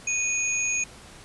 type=tone pair together; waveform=sine; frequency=2479 / 6623 Hz; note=D#7 / G#8; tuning=-7 / -6 cents; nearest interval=octave + perfect fourth; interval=1701 cents; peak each=-26 dBFS; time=0.07-0.84 s; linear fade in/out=5 ms; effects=pink hiss -47 dBFS RMS until 1.24 s + resampled to 24000 Hz